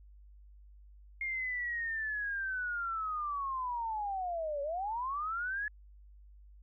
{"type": "linear two-way sweep", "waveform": "sine", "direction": "down then up", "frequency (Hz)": [2138, 554.4, 1722], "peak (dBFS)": -33, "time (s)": [1.21, 5.68], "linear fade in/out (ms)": 2, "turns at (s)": 4.62, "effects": ["added 50 Hz sine -53 dBFS peak until 6.62 s"]}